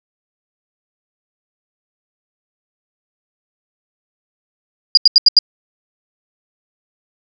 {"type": "tone bursts", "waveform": "sine", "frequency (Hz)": 4852, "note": "D#8", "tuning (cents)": -44, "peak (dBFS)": -3, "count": 5, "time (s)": [4.95, 5.389], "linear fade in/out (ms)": 2, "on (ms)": 23, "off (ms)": 81, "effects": []}